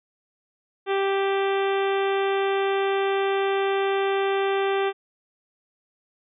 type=harmonic tone with a mistuned harmonic; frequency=392 Hz; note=G4; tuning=in tune; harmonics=1 / 2 / 3 / 4 / 5 / 6 / 7 / 8 / 9; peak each=-22 / -28 / -32 / -34 / -36 / -38 / -39 / -40 / -41 dBFS; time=0.86-4.93 s; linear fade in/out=50 ms; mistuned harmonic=7; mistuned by=-21 cents; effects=none